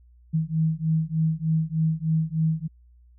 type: beating tone pair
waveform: sine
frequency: 157.9 / 161.2 Hz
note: D#3 / E3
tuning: +26 / -38 cents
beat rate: 3.3 Hz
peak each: -24 dBFS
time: 0.33-2.68 s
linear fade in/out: 20 ms
effects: added 60 Hz sine -51 dBFS peak until 3.18 s